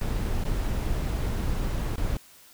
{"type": "noise with dropouts", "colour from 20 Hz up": "brown", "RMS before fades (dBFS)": -27, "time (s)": [0.01, 2.17], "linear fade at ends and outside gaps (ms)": 2, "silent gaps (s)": [[0.439, 0.451], [1.96, 1.978]], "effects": ["white hiss -53 dBFS RMS until 2.53 s"]}